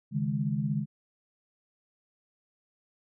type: chord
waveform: sine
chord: C# suspended second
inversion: none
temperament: equal with one note detuned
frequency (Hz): 138.59 / 155.11 / 207.7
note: C#3 / D#3 / G#3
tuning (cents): 0 / -5 / 0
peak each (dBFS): -31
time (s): 0.11-0.86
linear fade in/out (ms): 50
effects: none